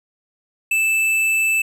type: tone with tanh clipping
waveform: sine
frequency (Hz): 2637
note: E7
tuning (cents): 0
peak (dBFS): -17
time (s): 0.71-1.62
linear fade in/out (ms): 5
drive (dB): 13
effects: none